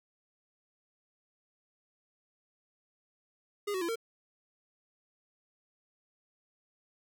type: tone with pitch steps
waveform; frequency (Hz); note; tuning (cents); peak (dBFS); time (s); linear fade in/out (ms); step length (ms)
square; 409.8 / 373.6 / 339.1 / 456.6; G#4 / F#4 / E4 / A#4; -23 / +17 / +49 / -36; -32; 3.67-3.958; 10; 72
effects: none